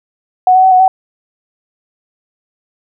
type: tone with pitch steps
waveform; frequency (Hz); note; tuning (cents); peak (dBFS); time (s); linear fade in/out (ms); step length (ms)
sine; 738 / 749 / 757 / 738 / 758; F#5 / F#5 / F#5 / F#5 / F#5; -5 / +21 / +39 / -5 / +42; -4; 0.47-0.88; 2; 82
effects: none